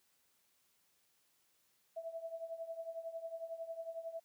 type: tone with tremolo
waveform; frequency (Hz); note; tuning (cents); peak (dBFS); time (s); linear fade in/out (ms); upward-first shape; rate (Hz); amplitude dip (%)
sine; 659.3; E5; 0; -38; 1.96-4.2; 10; triangle; 11; 85
effects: white hiss -75 dBFS RMS until 4.24 s + high-pass 60 Hz 12 dB/octave